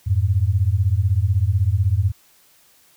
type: beating tone pair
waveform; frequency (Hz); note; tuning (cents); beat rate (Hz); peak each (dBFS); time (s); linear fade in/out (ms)
sine; 88.3 / 104.3; F2 / G#2; +20 / +8; 16; -18; 0.06-2.12; 20
effects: white hiss -55 dBFS RMS until 2.96 s